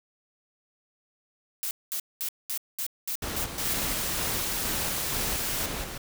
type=noise bursts; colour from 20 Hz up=blue; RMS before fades=-31 dBFS; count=8; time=1.63-3.732 s; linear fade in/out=0 ms; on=79 ms; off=210 ms
type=noise with tremolo; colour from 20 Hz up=pink; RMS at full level=-33 dBFS; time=3.22-5.98 s; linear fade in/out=5 ms; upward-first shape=square; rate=2.1 Hz; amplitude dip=40%
type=noise; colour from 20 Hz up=white; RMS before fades=-31 dBFS; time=3.58-5.66 s; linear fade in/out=2 ms
effects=none